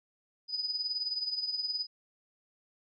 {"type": "tone with tremolo", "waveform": "sine", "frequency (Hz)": 4978, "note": "D#8", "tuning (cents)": 0, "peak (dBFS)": -28, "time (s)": [0.48, 1.87], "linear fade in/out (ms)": 50, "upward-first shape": "triangle", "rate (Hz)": 19, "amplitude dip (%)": 75, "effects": []}